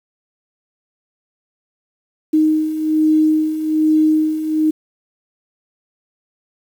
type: beating tone pair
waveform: sine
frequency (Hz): 310 / 311.2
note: D#4 / D#4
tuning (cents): -6 / 0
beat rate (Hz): 1.2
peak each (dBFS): -19 / -13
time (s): 2.33-4.71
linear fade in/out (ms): 10
effects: 7-bit